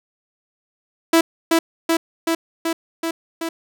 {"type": "tone with echo", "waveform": "sawtooth", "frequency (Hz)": 329.6, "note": "E4", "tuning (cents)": 0, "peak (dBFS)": -7, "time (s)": [1.13, 1.21], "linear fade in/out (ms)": 5, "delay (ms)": 380, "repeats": 6, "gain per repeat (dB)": -2, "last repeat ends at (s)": 3.49, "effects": []}